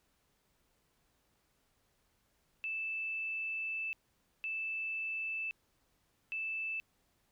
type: tone bursts at uneven times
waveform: sine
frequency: 2637 Hz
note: E7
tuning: in tune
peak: -35 dBFS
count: 3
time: 2.64-3.93 / 4.44-5.51 / 6.32-6.8 s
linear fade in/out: 0 ms
effects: pink hiss -75 dBFS RMS until 7.31 s